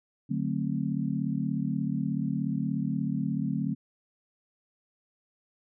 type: chord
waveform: sine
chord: D dominant seventh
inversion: none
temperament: just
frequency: 146.83 / 183.54 / 220.2 / 264.3 Hz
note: D3 / F#3 / A3 / C4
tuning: 0 / -14 / +2 / +18 cents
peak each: -32 / -32 / -32 / -33 dBFS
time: 0.29-3.75 s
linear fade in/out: 20 ms
effects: none